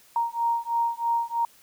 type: beating tone pair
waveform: sine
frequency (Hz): 931 / 934.1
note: A#5 / A#5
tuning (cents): -2 / +3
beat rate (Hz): 3.1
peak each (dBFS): -26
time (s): 0.16-1.45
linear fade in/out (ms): 2
effects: white hiss -56 dBFS RMS until 1.62 s